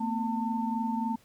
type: tone cluster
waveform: sine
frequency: 226.1 / 249.5 / 897 Hz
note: A3 / B3 / A5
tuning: +47 / +18 / +33 cents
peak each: -30 / -35 / -32 dBFS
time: 0-1.16 s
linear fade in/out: 10 ms
effects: pink hiss -62 dBFS RMS until 1.24 s